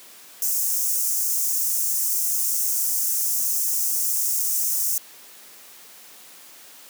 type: high-pass noise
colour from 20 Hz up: white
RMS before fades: -23 dBFS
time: 0.42-4.98 s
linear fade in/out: 2 ms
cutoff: 5700 Hz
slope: 48 dB/octave
effects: white hiss -46 dBFS RMS until 6.89 s + high-pass 200 Hz 12 dB/octave